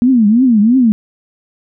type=tone with vibrato; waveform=sine; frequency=232.4 Hz; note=A#3; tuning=5 cents flat; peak=-6 dBFS; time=0.02-0.92 s; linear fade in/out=0 ms; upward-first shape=triangle; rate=3 Hz; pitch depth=260 cents each way; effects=none